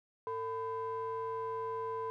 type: ring-modulated tone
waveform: triangle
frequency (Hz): 277.2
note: C#4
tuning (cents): 0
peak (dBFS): -30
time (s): 0.27-2.1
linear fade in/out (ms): 0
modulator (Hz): 727
effects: none